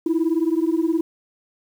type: beating tone pair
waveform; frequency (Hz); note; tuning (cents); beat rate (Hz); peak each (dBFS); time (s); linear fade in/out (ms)
sine; 318.1 / 337.1; D#4 / E4; +38 / +39; 19; -19; 0.06-1.01; 5
effects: tanh soft clip ceiling -13 dBFS + 8-bit